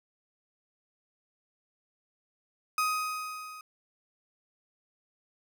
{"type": "tone with level ramp", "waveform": "35% pulse", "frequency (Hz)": 1254, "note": "D#6", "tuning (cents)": 13, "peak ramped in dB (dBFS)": [-23, -42], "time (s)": [2.78, 3.61], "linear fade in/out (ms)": 2, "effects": []}